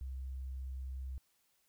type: tone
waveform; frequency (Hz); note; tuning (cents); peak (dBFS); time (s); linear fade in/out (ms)
sine; 65.41; C2; 0; -39; 0.01-1.18; 0
effects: white hiss -75 dBFS RMS until 1.68 s